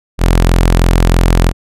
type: tone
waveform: sawtooth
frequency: 43.11 Hz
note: F1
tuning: 22 cents flat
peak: -3 dBFS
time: 0.18-1.53 s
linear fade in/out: 50 ms
effects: resampled to 32000 Hz